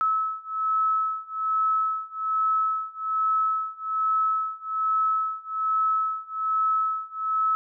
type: beating tone pair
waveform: sine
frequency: 1297 / 1298.2 Hz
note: E6 / E6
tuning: -28 / -27 cents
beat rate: 1.2 Hz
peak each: -26 / -25 dBFS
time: 0.01-7.55 s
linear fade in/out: 0 ms
effects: none